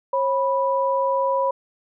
sine tone pair together, 542 / 984.3 Hz, C#5 / B5, -39 / -6 cents, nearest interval minor seventh, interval 1033 cents, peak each -21 dBFS, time 0.13-1.51 s, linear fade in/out 5 ms, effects none

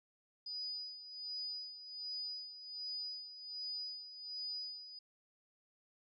sine tone with tremolo, 4952 Hz, D#8, 9 cents flat, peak -39 dBFS, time 0.46-4.99 s, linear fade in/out 5 ms, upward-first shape sine, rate 1.3 Hz, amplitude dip 70%, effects none

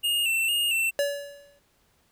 square tone with vibrato, 2764 Hz, F7, 19 cents flat, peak -23 dBFS, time 0.03-0.91 s, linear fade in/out 20 ms, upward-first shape square, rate 2.2 Hz, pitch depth 49 cents each way
square tone with exponential decay, 570 Hz, C#5, 48 cents sharp, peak -21 dBFS, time 0.99-1.59 s, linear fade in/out 1 ms, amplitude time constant 130 ms
effects pink hiss -66 dBFS RMS until 2.11 s

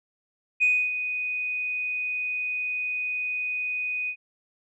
sine tone with ADSR envelope, 2489 Hz, D#7, in tune, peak -16 dBFS, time 0.6-4.16 s, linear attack 26 ms, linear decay 280 ms, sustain -10 dB, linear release 71 ms, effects tanh soft clip ceiling -12 dBFS

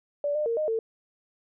sine tone with pitch steps, 579 / 603 / 462.2 / 615 / 448.7 Hz, D5 / D5 / A#4 / D#5 / A4, -25 / +46 / -15 / -20 / +34 cents, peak -24 dBFS, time 0.24-0.79 s, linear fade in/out 2 ms, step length 110 ms, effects none

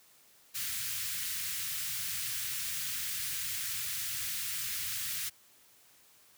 white band-stop noise, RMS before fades -36 dBFS, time 0.54-5.3 s, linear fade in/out 20 ms, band 150 to 1500 Hz, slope 24 dB/octave, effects white hiss -62 dBFS RMS until 6.37 s + high-pass 60 Hz 12 dB/octave

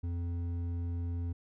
sine tone with hard clipping, 86.2 Hz, F2, 22 cents flat, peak -34 dBFS, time 0.03-1.33 s, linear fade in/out 10 ms, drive 7 dB, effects none

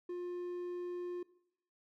triangle tone, 354.4 Hz, F4, 25 cents sharp, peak -36 dBFS, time 0.09-1.23 s, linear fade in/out 5 ms, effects noise-tail reverb RT60 0.7 s tail -19 dB re dry

